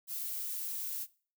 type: noise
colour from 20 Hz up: violet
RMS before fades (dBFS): -38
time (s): 0.07-1.07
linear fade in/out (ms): 50
effects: noise-tail reverb RT60 0.4 s tail -20 dB re dry